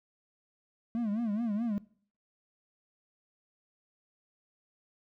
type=tone with vibrato; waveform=triangle; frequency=220 Hz; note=A3; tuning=in tune; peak=-27 dBFS; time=0.95-1.78 s; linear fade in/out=0 ms; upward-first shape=sine; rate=4.7 Hz; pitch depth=150 cents each way; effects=noise-tail reverb RT60 0.5 s tail -20 dB re dry